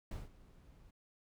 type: noise with ADSR envelope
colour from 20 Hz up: brown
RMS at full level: -41 dBFS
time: 0.11-0.91 s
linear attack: 4 ms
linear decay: 170 ms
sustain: -19 dB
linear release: 8 ms
effects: none